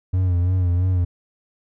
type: tone with vibrato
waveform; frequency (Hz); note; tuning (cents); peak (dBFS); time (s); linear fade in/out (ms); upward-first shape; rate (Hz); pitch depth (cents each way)
triangle; 90.1; F#2; -45; -14; 0.13-1.05; 10; sine; 3; 59
effects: none